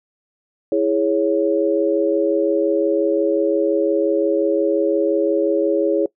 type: chord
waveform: sine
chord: C# minor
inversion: first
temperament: equal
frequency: 329.6 / 415.3 / 554.4 Hz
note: E4 / G#4 / C#5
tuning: 0 / 0 / 0 cents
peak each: -19 dBFS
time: 0.72-6.06 s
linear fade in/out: 2 ms
effects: noise-tail reverb RT60 0.1 s tail -21 dB re dry